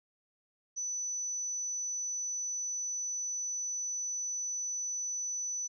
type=tone; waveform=sine; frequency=5980 Hz; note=F#8; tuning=17 cents sharp; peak=-33 dBFS; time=0.76-5.68 s; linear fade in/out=20 ms; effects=none